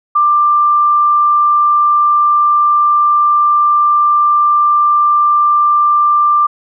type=tone; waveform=sine; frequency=1185 Hz; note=D6; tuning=15 cents sharp; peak=-7 dBFS; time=0.15-6.47 s; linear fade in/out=10 ms; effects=none